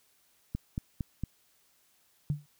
click train, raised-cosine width 5 ms, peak -20 dBFS, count 4, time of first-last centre 0.55-1.236 s, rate 4.37 Hz
sine tone with exponential decay, 146.83 Hz, D3, in tune, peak -23 dBFS, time 2.3-2.46 s, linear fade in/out 0 ms, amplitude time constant 34 ms
effects white hiss -68 dBFS RMS until 2.59 s

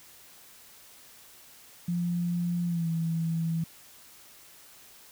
sine tone with pitch glide, 174 to 164.42 Hz, F3 to E3, -6 to -4 cents, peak -26 dBFS, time 1.88-3.64 s, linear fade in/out 5 ms, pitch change -98 cents, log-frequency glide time 2.66-2.88 s, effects white hiss -53 dBFS RMS until 5.11 s

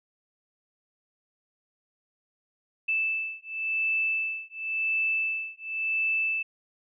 sine beating tone pair, 2636 / 2636.93 Hz, E7 / E7, -1 / 0 cents, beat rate 0.93 Hz, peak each -29 dBFS, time 2.88-6.43 s, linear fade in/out 10 ms, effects none

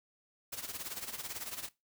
white noise with tremolo, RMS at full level -39 dBFS, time 0.52-1.69 s, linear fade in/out 10 ms, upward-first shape sine, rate 18 Hz, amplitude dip 75%, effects noise-tail reverb RT60 0.2 s tail -18 dB re dry

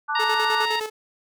sine chord, D major, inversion second, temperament equal, 880 / 1174.7 / 1480 Hz, A5 / D6 / F#6, 0 / 0 / 0 cents, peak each -27 dBFS, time 0.08-0.66 s, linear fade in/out 20 ms
harmonic tone, 932.3 Hz, A#5, in tune, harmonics 1 / 2 / 3 / 4 / 5, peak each -25 / -28 / -30 / -31 / -32 dBFS, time 0.15-0.8 s, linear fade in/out 5 ms
sawtooth tone with tremolo, 433.2 Hz, A4, 27 cents flat, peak -22 dBFS, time 0.19-0.9 s, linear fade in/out 10 ms, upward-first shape square, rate 9.7 Hz, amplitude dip 60%
effects none

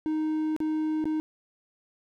triangle tone with dropouts, 311.1 Hz, D#4, in tune, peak -23 dBFS, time 0.06-1.2 s, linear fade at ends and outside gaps 0 ms, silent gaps 0.564-0.603 / 1.042-1.055 s, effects none

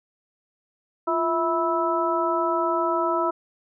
harmonic tone with a mistuned harmonic, 327.5 Hz, E4, 11 cents flat, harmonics 1 / 2 / 3 / 4, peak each -26 / -26 / -26 / -26 dBFS, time 1.07-3.31 s, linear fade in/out 10 ms, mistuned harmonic 1, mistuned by +92 cents, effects none

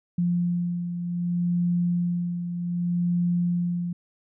sine beating tone pair, 174.61 / 175.26 Hz, F3 / F3, 0 / +6 cents, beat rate 0.65 Hz, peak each -23 / -31 dBFS, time 0.18-3.93 s, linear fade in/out 5 ms, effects none

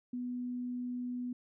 sine tone, 246.9 Hz, B3, in tune, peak -35 dBFS, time 0.13-1.33 s, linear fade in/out 5 ms, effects none

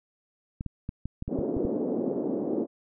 clicks, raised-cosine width 5 ms, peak -20 dBFS, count 9, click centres 0.609 / 0.663 / 0.891 / 1.056 / 1.224 / 1.28 / 1.389 / 1.567 / 1.651 s
pink band-pass noise, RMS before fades -29 dBFS, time 1.28-2.67 s, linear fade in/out 50 ms, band 240 to 480 Hz, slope 24 dB/octave
effects none

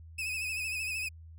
40% pulse tone with vibrato, 2557 Hz, D#7, 47 cents sharp, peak -32 dBFS, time 0.18-1.09 s, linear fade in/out 10 ms, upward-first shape sine, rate 13 Hz, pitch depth 61 cents each way, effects added 81 Hz sine -47 dBFS peak until 1.38 s

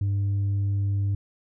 sine tone, 99.7 Hz, G2, 30 cents sharp, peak -19 dBFS, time 0.01-1.15 s, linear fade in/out 5 ms, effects tanh soft clip ceiling -21 dBFS

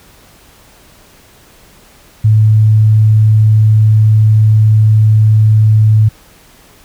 sine tone, 108.3 Hz, A2, 27 cents flat, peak -4 dBFS, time 2.24-6.09 s, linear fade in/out 10 ms, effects pink hiss -43 dBFS RMS until 6.84 s

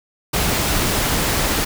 pink noise, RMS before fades -19 dBFS, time 0.33-1.65 s, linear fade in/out 10 ms, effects none

